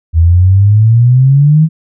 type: exponential sweep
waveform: sine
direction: up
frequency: 79.8 to 161.8 Hz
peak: -3 dBFS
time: 0.13-1.69 s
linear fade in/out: 50 ms
effects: none